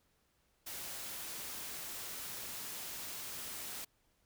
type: noise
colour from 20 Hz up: white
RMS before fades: -44 dBFS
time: 0.66-3.85 s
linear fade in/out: 10 ms
effects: pink hiss -75 dBFS RMS until 4.25 s